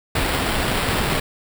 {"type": "noise with sample-and-hold", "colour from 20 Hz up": "pink", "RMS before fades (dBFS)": -21, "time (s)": [0.15, 1.2], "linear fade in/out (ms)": 5, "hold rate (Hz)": 6300, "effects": []}